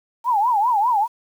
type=tone with vibrato; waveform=sine; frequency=897 Hz; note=A5; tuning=33 cents sharp; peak=-15 dBFS; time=0.24-1.08 s; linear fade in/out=50 ms; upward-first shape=triangle; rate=5 Hz; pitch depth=240 cents each way; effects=8-bit